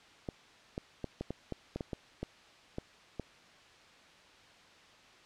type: clicks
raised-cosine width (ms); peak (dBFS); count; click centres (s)
2; -23; 12; 0.288 / 0.779 / 1.043 / 1.21 / 1.306 / 1.523 / 1.76 / 1.808 / 1.932 / 2.23 / 2.784 / 3.197
effects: white hiss -58 dBFS RMS until 5.25 s + low-pass 4000 Hz 12 dB/octave